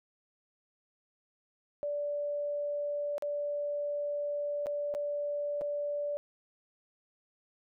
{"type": "tone with dropouts", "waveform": "sine", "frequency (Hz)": 582, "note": "D5", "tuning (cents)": -16, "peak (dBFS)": -31, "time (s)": [1.83, 6.17], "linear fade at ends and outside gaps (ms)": 0, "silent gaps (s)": [[3.181, 3.223], [4.66, 4.668], [4.94, 4.949], [5.611, 5.617]], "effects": []}